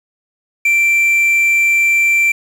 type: tone with quantisation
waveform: triangle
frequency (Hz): 2349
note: D7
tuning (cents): 0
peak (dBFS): -8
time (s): 0.65-2.32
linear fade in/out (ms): 5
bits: 6
effects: none

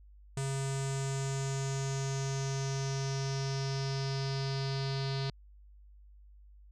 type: tone with low-pass filter sweep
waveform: square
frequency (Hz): 136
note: C#3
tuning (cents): -33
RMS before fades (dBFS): -34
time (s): 0.37-5.3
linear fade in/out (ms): 2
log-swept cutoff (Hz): 8200 to 4400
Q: 5.1
effects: added 50 Hz sine -53 dBFS peak until 6.71 s

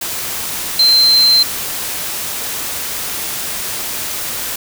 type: tone in noise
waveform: sine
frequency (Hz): 4116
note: C8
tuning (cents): -29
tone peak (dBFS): -7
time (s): 0.79-1.43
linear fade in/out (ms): 5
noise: white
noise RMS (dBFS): -22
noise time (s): 0.01-4.56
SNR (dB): +12
effects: none

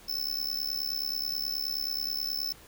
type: tone with amplitude modulation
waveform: square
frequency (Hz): 5274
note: E8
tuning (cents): 0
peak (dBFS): -26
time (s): 0.08-2.53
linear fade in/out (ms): 10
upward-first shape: sine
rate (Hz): 69.4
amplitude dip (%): 100
effects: pink hiss -53 dBFS RMS until 2.67 s

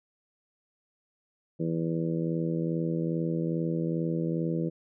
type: harmonic tone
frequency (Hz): 82.41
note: E2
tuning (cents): 0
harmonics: 2 / 3 / 4 / 5 / 6 / 7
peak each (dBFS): -29 / -37 / -32 / -39 / -36 / -44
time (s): 1.59-4.7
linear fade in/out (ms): 20
effects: none

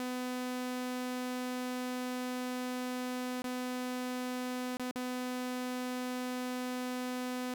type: tone with dropouts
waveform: sawtooth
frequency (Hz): 251.1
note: B3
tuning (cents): +29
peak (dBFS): -31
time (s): 0-7.54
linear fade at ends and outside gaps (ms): 1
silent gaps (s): 3.42-3.442 / 4.77-4.796 / 4.912-4.958
effects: none

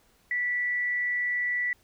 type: tone with amplitude modulation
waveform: sine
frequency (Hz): 1961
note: B6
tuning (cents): -13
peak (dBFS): -24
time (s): 0.31-1.73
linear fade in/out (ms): 2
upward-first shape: sine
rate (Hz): 225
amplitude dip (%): 25
effects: pink hiss -64 dBFS RMS until 1.83 s

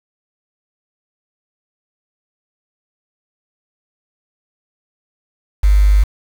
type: tone with quantisation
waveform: sine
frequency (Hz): 50.2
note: G1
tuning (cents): +42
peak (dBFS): -7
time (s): 5.63-6.04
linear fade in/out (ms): 10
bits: 5
effects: none

